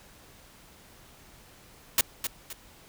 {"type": "noise with echo", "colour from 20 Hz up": "white", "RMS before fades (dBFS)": -21, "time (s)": [1.98, 2.01], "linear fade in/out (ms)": 2, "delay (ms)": 260, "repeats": 2, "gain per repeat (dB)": -9, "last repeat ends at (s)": 2.53, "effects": ["pink hiss -54 dBFS RMS until 2.88 s"]}